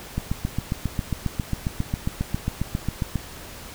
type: click train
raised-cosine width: 5 ms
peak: -11 dBFS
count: 23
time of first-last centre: 0.18-3.157 s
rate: 7.39 Hz
effects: pink hiss -40 dBFS RMS until 3.74 s